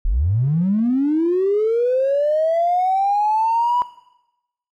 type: linear sweep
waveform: triangle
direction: up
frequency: 32.36 to 987.8 Hz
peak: -11 dBFS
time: 0.05-3.82 s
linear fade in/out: 0 ms
effects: noise-tail reverb RT60 0.9 s tail -20 dB re dry + tanh soft clip ceiling -13 dBFS